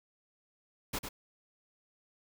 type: noise with echo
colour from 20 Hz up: pink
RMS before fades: -35 dBFS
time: 0.93-0.99 s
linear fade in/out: 10 ms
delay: 100 ms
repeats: 1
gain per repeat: -6 dB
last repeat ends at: 1.09 s
effects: none